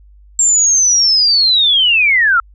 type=linear sweep; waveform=sine; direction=down; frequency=7459 to 1305 Hz; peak=-8 dBFS; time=0.39-2.4 s; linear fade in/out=2 ms; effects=added 50 Hz sine -40 dBFS peak until 2.54 s